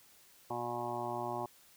harmonic tone, 120.1 Hz, B2, 48 cents flat, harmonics 1 / 2 / 3 / 5 / 6 / 7 / 8 / 9, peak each -47 / -47 / -42 / -44 / -42 / -41 / -44 / -45 dBFS, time 0.5-1.46 s, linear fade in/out 5 ms, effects white hiss -62 dBFS RMS until 1.76 s

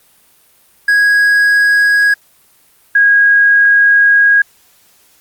triangle / sine tone pair in turn, 1654 / 1641.6 Hz, G#6 / G#6, -8 / -21 cents, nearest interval unison, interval 13 cents, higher first, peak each -5 dBFS, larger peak neither, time 0.88-2.14 / 2.95-4.42 s, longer second, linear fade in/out 5 ms, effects white hiss -50 dBFS RMS until 5.2 s + Opus 32 kbps

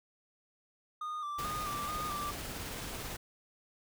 triangle tone with vibrato, 1200 Hz, D6, 37 cents sharp, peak -34 dBFS, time 1.01-2.31 s, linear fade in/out 5 ms, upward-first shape square, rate 2.3 Hz, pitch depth 39 cents each way
pink noise with tremolo, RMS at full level -40 dBFS, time 1.38-3.17 s, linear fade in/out 10 ms, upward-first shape triangle, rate 18 Hz, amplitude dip 25%
effects none

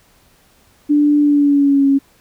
sine tone with pitch glide, 293.7 to 275.6 Hz, D4 to C#4, 0 to -10 cents, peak -9 dBFS, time 0.89-1.99 s, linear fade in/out 20 ms, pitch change -110 cents, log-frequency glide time 1.2-1.87 s, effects pink hiss -53 dBFS RMS until 2.2 s

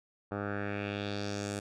10% pulse tone with low-pass filter sweep, 101.7 Hz, G#2, 36 cents flat, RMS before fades -36 dBFS, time 0.31-1.6 s, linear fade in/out 10 ms, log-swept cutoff 1100 to 8900 Hz, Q 2.6, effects none

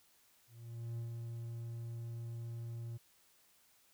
triangle tone with ADSR envelope, 116.54 Hz, A#2, in tune, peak -36 dBFS, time 0.47-2.98 s, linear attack 510 ms, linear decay 110 ms, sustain -3 dB, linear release 17 ms, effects white hiss -69 dBFS RMS until 3.93 s

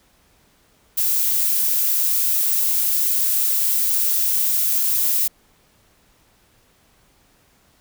violet noise, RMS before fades -19 dBFS, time 0.97-5.28 s, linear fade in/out 10 ms, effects pink hiss -58 dBFS RMS until 7.8 s

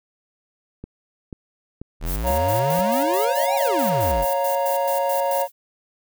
click train, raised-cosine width 3 ms, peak -21 dBFS, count 5, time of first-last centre 0.84-2.791 s, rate 2.05 Hz
square exponential two-way sweep, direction up then down, 36.9 to 830.6 to 38.51 Hz, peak -24 dBFS, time 2-4.26 s, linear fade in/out 50 ms, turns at 3.55 s
violet noise with tremolo, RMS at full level -30 dBFS, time 2.05-5.52 s, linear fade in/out 50 ms, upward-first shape square, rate 4.6 Hz, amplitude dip 75%
triangle chord, Bb minor, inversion first, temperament equal, 554.4 / 698.5 / 932.3 Hz, Db5 / F5 / Bb5, 0 / 0 / 0 cents, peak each -20 / -24 / -22 dBFS, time 2.23-5.48 s, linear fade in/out 50 ms
effects none

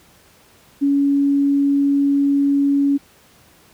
sine tone, 281 Hz, C#4, 24 cents sharp, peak -13 dBFS, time 0.81-2.98 s, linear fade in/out 20 ms, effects pink hiss -51 dBFS RMS until 3.73 s + high-pass 60 Hz 12 dB/octave

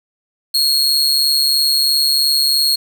40% pulse tone with amplitude modulation, 4285 Hz, C8, 40 cents sharp, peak -8 dBFS, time 0.54-2.76 s, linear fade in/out 10 ms, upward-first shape sine, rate 143 Hz, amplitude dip 65%, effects 7-bit

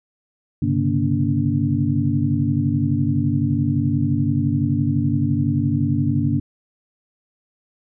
sine tone cluster, 100.3 / 134.6 / 146.3 / 235.6 / 287.8 Hz, G2 / C3 / D3 / A#3 / D4, +40 / +49 / -6 / +19 / -35 cents, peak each -23 dBFS, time 0.62-6.4 s, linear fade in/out 5 ms, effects none

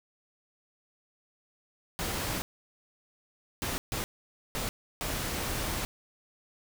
pink noise bursts at uneven times, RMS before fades -33 dBFS, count 5, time 1.99-2.42 / 3.62-3.78 / 3.92-4.04 / 4.55-4.69 / 5.01-5.85 s, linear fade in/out 0 ms, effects none

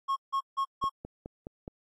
triangle tone bursts, 1089 Hz, C#6, 31 cents flat, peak -24 dBFS, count 4, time 0.08-0.896 s, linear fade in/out 20 ms, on 84 ms, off 160 ms
click train, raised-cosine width 2 ms, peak -26 dBFS, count 5, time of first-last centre 0.84-1.679 s, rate 4.77 Hz
effects AAC 32 kbps

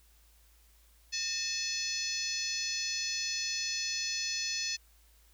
harmonic tone with a mistuned harmonic, 863 Hz, A5, 34 cents flat, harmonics 2 / 3 / 4 / 5 / 6 / 7 / 8, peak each -44 / -39 / -44 / -37 / -38 / -38 / -46 dBFS, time 1.12-4.77 s, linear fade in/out 20 ms, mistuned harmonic 2, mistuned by +92 cents, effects added 55 Hz sine -61 dBFS peak until 5.33 s + white hiss -66 dBFS RMS until 5.33 s

